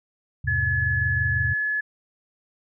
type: chord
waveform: sine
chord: E augmented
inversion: none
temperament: just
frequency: 82.41 / 103.01 / 128.76 Hz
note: E2 / G#2 / B#2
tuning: 0 / -14 / -27 cents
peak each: -28 dBFS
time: 0.44-1.54 s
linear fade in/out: 10 ms
type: tone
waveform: sine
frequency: 1708 Hz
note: G#6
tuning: 48 cents sharp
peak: -22 dBFS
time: 0.47-1.81 s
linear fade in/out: 10 ms
effects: none